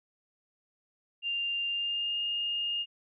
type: tone with pitch glide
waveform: sine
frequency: 2794 to 2833 Hz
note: F7 to F7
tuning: 0 to +24 cents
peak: -29 dBFS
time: 1.22-2.86 s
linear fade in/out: 50 ms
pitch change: +24 cents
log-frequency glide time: 1.68-2.19 s
effects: none